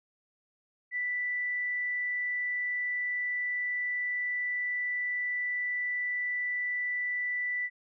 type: tone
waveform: sine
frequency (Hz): 1975.5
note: B6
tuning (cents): 0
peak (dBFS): -29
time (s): 0.91-7.7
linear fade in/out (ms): 50
effects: none